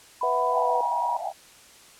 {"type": "tone with pitch glide", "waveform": "sine", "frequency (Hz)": [995, 958.3], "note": ["B5", "A#5"], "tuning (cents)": [13, 48], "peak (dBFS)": -24, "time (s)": [0.21, 1.17], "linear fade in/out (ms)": 5, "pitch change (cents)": -65, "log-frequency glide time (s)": [0.56, 0.78]}
{"type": "chord", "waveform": "sine", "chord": "B suspended fourth", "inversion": "none", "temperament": "just", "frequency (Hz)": [493.9, 658.5, 740.8], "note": ["B4", "E5", "F#5"], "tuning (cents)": [0, -2, 2], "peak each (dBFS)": -28, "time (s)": [0.23, 0.81], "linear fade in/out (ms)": 2}
{"type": "band-pass noise", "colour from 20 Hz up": "white", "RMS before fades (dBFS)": -31, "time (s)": [0.5, 1.33], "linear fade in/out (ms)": 50, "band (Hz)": [650, 840], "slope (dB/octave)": 96}
{"effects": ["white hiss -51 dBFS RMS until 1.99 s", "low-pass 10000 Hz 12 dB/octave"]}